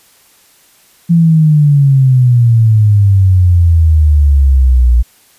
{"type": "exponential sweep", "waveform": "sine", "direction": "down", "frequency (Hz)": [171.4, 58.27], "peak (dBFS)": -4, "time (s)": [1.09, 5.03], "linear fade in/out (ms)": 20, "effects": ["white hiss -47 dBFS RMS until 5.38 s", "resampled to 32000 Hz"]}